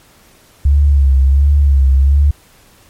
sine tone with vibrato, 69.3 Hz, C#2, in tune, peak -6 dBFS, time 0.65-2.31 s, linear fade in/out 5 ms, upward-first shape sine, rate 1.4 Hz, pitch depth 67 cents each way, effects pink hiss -47 dBFS RMS until 2.89 s + MP3 64 kbps

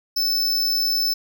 square tone, 5270 Hz, E8, 1 cent flat, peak -19 dBFS, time 0.16-1.14 s, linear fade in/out 10 ms, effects none

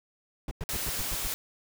brown noise bursts, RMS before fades -33 dBFS, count 7, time 0.48-1.274 s, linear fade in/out 2 ms, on 32 ms, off 95 ms
white noise, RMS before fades -33 dBFS, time 0.69-1.34 s, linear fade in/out 0 ms
effects none

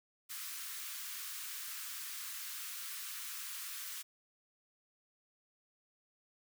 white high-pass noise, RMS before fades -44 dBFS, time 0.29-4.03 s, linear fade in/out 20 ms, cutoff 1100 Hz, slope 48 dB/octave, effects none

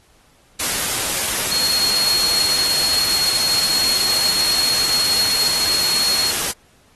sine tone in noise, 4300 Hz, C8, 47 cents sharp, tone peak -17 dBFS, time 1.51-6.31 s, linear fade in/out 10 ms, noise white, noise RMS -21 dBFS, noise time 0.59-6.52 s, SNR +1 dB, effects pink hiss -55 dBFS RMS until 6.95 s + AAC 32 kbps

